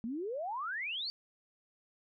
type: exponential sweep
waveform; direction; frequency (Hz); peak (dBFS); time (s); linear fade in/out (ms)
sine; up; 215.9 to 4700; -35; 0.04-1.1; 0
effects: none